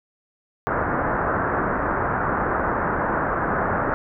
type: low-pass noise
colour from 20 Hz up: white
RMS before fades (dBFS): -23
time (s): 0.67-3.94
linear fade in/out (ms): 0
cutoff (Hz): 1600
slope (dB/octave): 48
effects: none